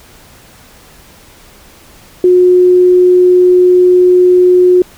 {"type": "tone", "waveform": "sine", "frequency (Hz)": 361.8, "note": "F#4", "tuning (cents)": -39, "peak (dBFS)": -3, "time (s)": [2.24, 4.82], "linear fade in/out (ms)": 2, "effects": ["pink hiss -40 dBFS RMS until 4.97 s"]}